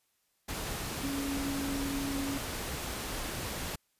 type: tone in noise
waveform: sine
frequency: 277.2 Hz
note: C#4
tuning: in tune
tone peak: -33 dBFS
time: 1.03-2.38 s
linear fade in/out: 10 ms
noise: pink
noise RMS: -37 dBFS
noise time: 0.48-3.76 s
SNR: +1 dB
effects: white hiss -75 dBFS RMS until 3.99 s + resampled to 32000 Hz